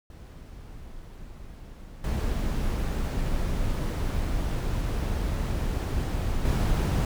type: noise with level steps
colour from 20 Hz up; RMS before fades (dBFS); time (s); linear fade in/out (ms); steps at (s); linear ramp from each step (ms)
brown; -43 / -27 / -23; 0.1-7.05; 2; 2.04 / 6.45; 2
effects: none